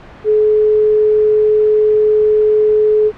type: tone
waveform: sine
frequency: 426.8 Hz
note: G#4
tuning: 47 cents sharp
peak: -8 dBFS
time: 0.24-3.12 s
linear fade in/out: 50 ms
effects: pink hiss -36 dBFS RMS until 3.17 s + low-pass 2000 Hz 12 dB/octave